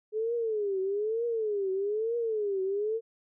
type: tone with vibrato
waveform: sine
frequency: 423.1 Hz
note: G#4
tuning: 32 cents sharp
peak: -27 dBFS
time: 0.12-3.01 s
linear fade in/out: 50 ms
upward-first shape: triangle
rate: 1.1 Hz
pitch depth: 210 cents each way
effects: none